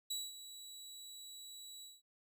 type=tone with ADSR envelope; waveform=25% pulse; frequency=3917 Hz; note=B7; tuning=15 cents flat; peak=-33 dBFS; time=0.1-2.02 s; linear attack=9 ms; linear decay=210 ms; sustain=-13 dB; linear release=190 ms; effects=none